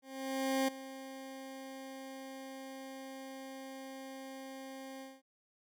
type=tone with ADSR envelope; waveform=20% pulse; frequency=266.6 Hz; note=C4; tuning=33 cents sharp; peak=-24 dBFS; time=0.02-5.22 s; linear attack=660 ms; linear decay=9 ms; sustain=-16 dB; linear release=210 ms; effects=none